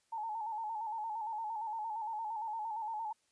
sine tone with vibrato, 879 Hz, A5, 2 cents flat, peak -36 dBFS, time 0.12-3.13 s, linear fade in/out 10 ms, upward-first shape square, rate 8.7 Hz, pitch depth 60 cents each way, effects white hiss -75 dBFS RMS until 3.31 s + resampled to 22050 Hz

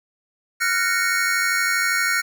square chord, Gb major seventh, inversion third, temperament just, 1387.5 / 1480 / 1850 / 2220 Hz, F6 / Gb6 / Bb6 / Db7, -12 / 0 / -14 / +2 cents, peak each -25 dBFS, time 0.6-2.22 s, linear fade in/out 20 ms, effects none

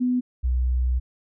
sine tone pair in turn, 249.2 / 62.48 Hz, B3 / B1, +16 / +21 cents, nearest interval 2 octaves, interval 2395 cents, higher first, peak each -19 dBFS, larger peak neither, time 0-0.21 / 0.43-1 s, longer second, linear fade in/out 20 ms, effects none

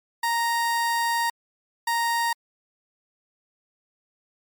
30% pulse tone bursts at uneven times, 932.3 Hz, A#5, in tune, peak -19 dBFS, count 2, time 0.23-1.3 / 1.87-2.33 s, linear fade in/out 5 ms, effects MP3 96 kbps

